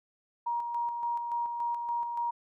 sine tone with tremolo, 946 Hz, A#5, 25 cents sharp, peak -28 dBFS, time 0.46-2.31 s, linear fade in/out 10 ms, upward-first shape square, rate 3.5 Hz, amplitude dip 40%, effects none

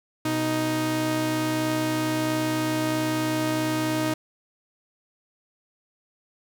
sawtooth tone pair together, 124.46 / 312 Hz, B2 / D#4, +14 / +5 cents, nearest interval octave + major third, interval 1591 cents, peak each -26 / -20 dBFS, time 0.25-4.14 s, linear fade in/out 5 ms, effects none

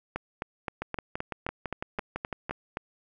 two click trains, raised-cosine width 0.5 ms, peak -17 / -16 dBFS, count 11 / 11, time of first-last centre 0.82-2.495 / 0.16-2.771 s, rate 5.97 / 3.83 Hz, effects none

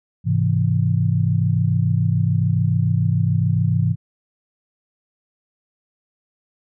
sine chord, Ab augmented, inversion none, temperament equal, 103.83 / 130.81 / 164.81 Hz, Ab2 / C3 / E3, 0 / 0 / 0 cents, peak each -19 / -20 / -20 dBFS, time 0.24-3.96 s, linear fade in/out 50 ms, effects none

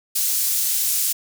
pink high-pass noise, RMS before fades -21 dBFS, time 0.15-1.13 s, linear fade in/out 10 ms, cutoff 7400 Hz, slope 12 dB/octave, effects none

